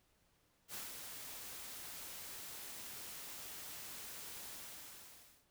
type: noise with ADSR envelope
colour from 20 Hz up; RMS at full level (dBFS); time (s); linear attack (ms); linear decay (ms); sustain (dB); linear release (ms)
white; -45; 0.68-5.46; 64; 170; -4; 960
effects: pink hiss -75 dBFS RMS until 5.5 s